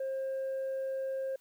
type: tone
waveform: sine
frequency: 533 Hz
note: C5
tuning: 32 cents sharp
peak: -30 dBFS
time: 0-1.36 s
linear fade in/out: 5 ms
effects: tanh soft clip ceiling -31 dBFS + white hiss -68 dBFS RMS until 1.4 s